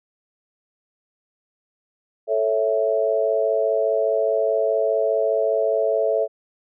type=chord; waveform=sine; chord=A major; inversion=none; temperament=equal; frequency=440 / 554.4 / 659.3 Hz; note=A4 / C#5 / E5; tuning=0 / 0 / 0 cents; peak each=-22 / -23 / -21 dBFS; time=2.27-6.28 s; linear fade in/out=50 ms; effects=none